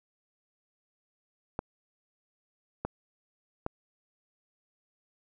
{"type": "clicks", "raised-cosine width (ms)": 1, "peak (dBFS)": -17, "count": 3, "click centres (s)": [1.591, 2.85, 3.664], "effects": []}